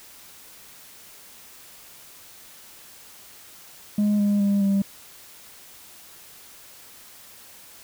sine tone with pitch steps, 207.7 / 204.2 / 200.9 / 197.52 Hz, G#3 / G#3 / G3 / G3, 0 / -29 / +43 / +13 cents, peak -15 dBFS, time 3.98-4.82 s, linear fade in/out 5 ms, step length 210 ms, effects tanh soft clip ceiling -17 dBFS + white hiss -47 dBFS RMS until 7.83 s

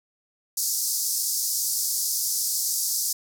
pink band-pass noise, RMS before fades -26 dBFS, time 0.57-3.13 s, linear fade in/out 5 ms, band 4900 to 16000 Hz, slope 48 dB/octave, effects none

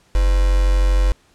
sine tone with quantisation, 46.38 Hz, F#1, 5 cents sharp, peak -12 dBFS, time 0.15-1.12 s, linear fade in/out 0 ms, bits 4, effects pink hiss -56 dBFS RMS until 1.34 s + low-pass 9000 Hz 12 dB/octave

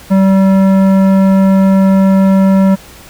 sine tone with tanh clipping, 192.6 Hz, G3, 30 cents flat, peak -7 dBFS, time 0.1-2.76 s, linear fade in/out 20 ms, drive 14 dB, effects added 60 Hz sine -41 dBFS peak until 3.09 s + pink hiss -36 dBFS RMS until 3.09 s

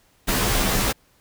pink noise with comb filter, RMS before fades -21 dBFS, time 0.27-0.93 s, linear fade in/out 20 ms, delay 13 ms, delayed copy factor -0.75, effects pink hiss -60 dBFS RMS until 1.2 s

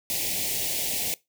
white band-stop noise, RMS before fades -28 dBFS, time 0.1-1.14 s, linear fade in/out 0 ms, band 830 to 2000 Hz, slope 48 dB/octave, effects noise-tail reverb RT60 0.2 s tail -21 dB re dry

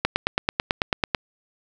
click train, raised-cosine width 0.3 ms, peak -3 dBFS, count 11, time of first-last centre 0.05-1.148 s, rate 9.11 Hz, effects none

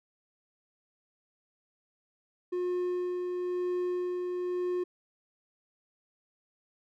triangle tone with tremolo, 358.9 Hz, F4, 47 cents sharp, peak -26 dBFS, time 2.52-4.84 s, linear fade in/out 10 ms, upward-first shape sine, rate 1 Hz, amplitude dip 30%, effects none

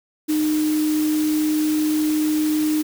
sine tone in noise, 306.8 Hz, D#4, 24 cents flat, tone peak -17 dBFS, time 0.28-2.83 s, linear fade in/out 20 ms, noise white, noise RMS -32 dBFS, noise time 0.28-2.83 s, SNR +12 dB, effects none

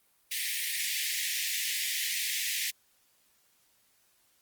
pink high-pass noise, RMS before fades -32 dBFS, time 0.31-2.71 s, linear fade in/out 10 ms, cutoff 1800 Hz, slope 96 dB/octave, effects white hiss -68 dBFS RMS until 4.41 s + Opus 32 kbps

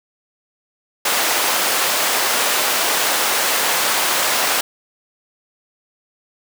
pink high-pass noise, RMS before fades -18 dBFS, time 1.05-4.61 s, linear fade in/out 5 ms, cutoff 610 Hz, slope 12 dB/octave, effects none

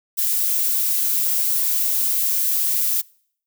violet noise, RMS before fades -20 dBFS, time 0.17-3.02 s, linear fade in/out 20 ms, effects noise-tail reverb RT60 0.6 s tail -25 dB re dry

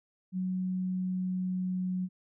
sine tone with pitch glide, 185 to 183.72 Hz, F#3 to F#3, 0 to -12 cents, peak -29 dBFS, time 0.32-2.09 s, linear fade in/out 50 ms, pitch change -12 cents, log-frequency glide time 0.47-1.94 s, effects none

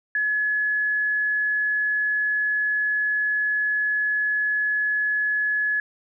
sine tone, 1700 Hz, G#6, 40 cents sharp, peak -20 dBFS, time 0.15-5.8 s, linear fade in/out 2 ms, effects none

